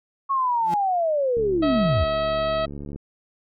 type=linear sweep; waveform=sine; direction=down; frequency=1108.7 to 61.74 Hz; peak=-19 dBFS; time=0.29-2.05 s; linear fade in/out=20 ms
type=tone with exponential growth; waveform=30% pulse; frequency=173.2 Hz; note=F3; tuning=14 cents flat; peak=-23 dBFS; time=0.58-0.74 s; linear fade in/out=2 ms; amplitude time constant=33 ms
type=click train; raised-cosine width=3 ms; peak=-23 dBFS; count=115; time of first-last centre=1.37-2.96 s; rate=71.7 Hz
type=harmonic tone; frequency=644 Hz; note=E5; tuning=41 cents flat; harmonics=1 / 2 / 3 / 4 / 5 / 6 / 7; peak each=-22 / -28 / -37 / -39 / -38 / -39 / -43 dBFS; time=1.62-2.66 s; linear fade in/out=10 ms
effects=none